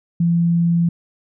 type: tone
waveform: sine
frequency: 169.9 Hz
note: F3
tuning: 47 cents flat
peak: -13 dBFS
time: 0.2-0.89 s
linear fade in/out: 5 ms
effects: none